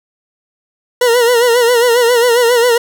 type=tone with vibrato; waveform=40% pulse; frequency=478.5 Hz; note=A#4; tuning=45 cents sharp; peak=-7 dBFS; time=1.01-2.78 s; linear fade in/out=5 ms; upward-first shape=sine; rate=7.4 Hz; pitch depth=75 cents each way; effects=none